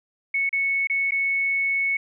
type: tone with dropouts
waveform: sine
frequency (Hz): 2209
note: C#7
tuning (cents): -7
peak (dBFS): -20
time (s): 0.34-1.97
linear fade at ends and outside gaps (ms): 5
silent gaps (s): 0.493-0.528 / 0.872-0.898 / 1.109-1.119
effects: none